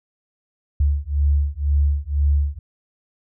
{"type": "beating tone pair", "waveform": "sine", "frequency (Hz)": [71, 73], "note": ["C#2", "D2"], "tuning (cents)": [42, -10], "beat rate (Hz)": 2, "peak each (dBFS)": -19, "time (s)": [0.8, 2.59], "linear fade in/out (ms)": 5, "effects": []}